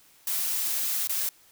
blue noise with dropouts, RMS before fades -28 dBFS, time 0.27-1.29 s, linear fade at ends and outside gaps 2 ms, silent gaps 1.073-1.094 s, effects white hiss -58 dBFS RMS until 1.51 s

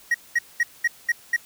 triangle tone bursts, 1891 Hz, A#6, 24 cents sharp, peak -15 dBFS, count 6, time 0.11-1.364 s, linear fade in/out 5 ms, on 34 ms, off 210 ms, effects white hiss -50 dBFS RMS until 1.45 s

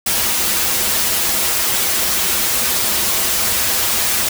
white noise with comb filter, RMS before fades -17 dBFS, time 0.06-4.29 s, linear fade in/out 5 ms, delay 6.9 ms, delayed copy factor -0.95, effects none

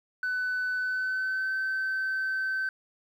sine tone with pitch glide, 1500 to 1539.5 Hz, F#6 to G6, +23 to -32 cents, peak -25 dBFS, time 0.23-2.69 s, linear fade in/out 2 ms, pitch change +45 cents, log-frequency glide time 0.74-1.54 s, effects tanh soft clip ceiling -25 dBFS + 10-bit

